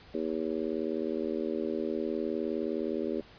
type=harmonic tone; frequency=79.5 Hz; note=D#2; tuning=38 cents sharp; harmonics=3 / 4 / 5 / 6 / 7; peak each=-36 / -35 / -34 / -39 / -39 dBFS; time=0.14-3.21 s; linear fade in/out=5 ms; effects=pink hiss -54 dBFS RMS until 3.38 s + resampled to 11025 Hz